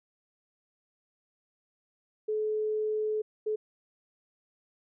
sine tone bursts at uneven times, 429.5 Hz, A4, 42 cents flat, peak -27 dBFS, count 2, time 2.28-3.22 / 3.46-3.56 s, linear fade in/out 10 ms, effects none

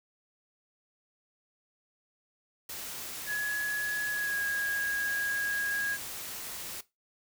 white noise, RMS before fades -40 dBFS, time 2.69-6.81 s, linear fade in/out 5 ms
sine tone with pitch glide, 1684 to 1643.6 Hz, G#6 to G#6, +24 to -18 cents, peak -29 dBFS, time 3.26-5.98 s, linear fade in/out 50 ms, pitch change -42 cents, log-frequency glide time 4.11-4.39 s
effects noise-tail reverb RT60 0.2 s tail -17 dB re dry

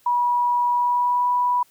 sine tone with pitch glide, 970 to 982.4 Hz, B5 to B5, -31 to -9 cents, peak -17 dBFS, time 0.06-1.63 s, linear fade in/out 5 ms, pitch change +22 cents, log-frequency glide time 0.71-1.29 s, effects white hiss -58 dBFS RMS until 1.7 s

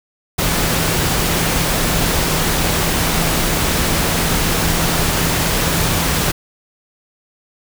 sine tone in noise, 164.81 Hz, E3, in tune, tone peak -24 dBFS, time 0.38-6.32 s, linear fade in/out 10 ms, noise pink, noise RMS -17 dBFS, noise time 0.38-6.32 s, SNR -10 dB, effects none

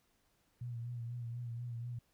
sine tone with vibrato, 119.2 Hz, A#2, 39 cents sharp, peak -39 dBFS, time 0.61-1.99 s, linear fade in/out 5 ms, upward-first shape sine, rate 4.1 Hz, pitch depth 43 cents each way, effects pink hiss -75 dBFS RMS until 2.13 s

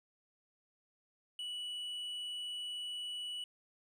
sine tone with tanh clipping, 2949 Hz, F#7, 6 cents flat, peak -40 dBFS, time 1.39-3.44 s, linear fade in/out 2 ms, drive 5 dB, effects none

